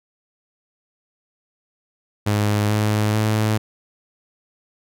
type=tone with pitch steps; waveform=sawtooth; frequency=104.3 / 106.25 / 108.23 Hz; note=G#2 / G#2 / A2; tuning=+8 / +40 / -28 cents; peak=-13 dBFS; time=2.26-3.58 s; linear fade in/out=10 ms; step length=440 ms; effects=none